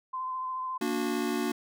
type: tone with vibrato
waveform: sine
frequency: 1031 Hz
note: C6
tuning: 26 cents flat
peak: -31 dBFS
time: 0.13-0.78 s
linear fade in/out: 10 ms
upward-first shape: sine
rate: 14 Hz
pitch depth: 19 cents each way
type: chord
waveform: square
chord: Bb augmented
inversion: none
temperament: just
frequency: 233.1 / 291.4 / 364.2 Hz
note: Bb3 / D4 / F#4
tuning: 0 / -13 / -27 cents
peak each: -33 dBFS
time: 0.81-1.52 s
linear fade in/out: 5 ms
effects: none